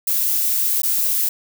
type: noise with dropouts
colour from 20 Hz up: violet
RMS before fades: -19 dBFS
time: 0.07-1.29 s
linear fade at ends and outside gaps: 5 ms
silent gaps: 0.819-0.832 s
effects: none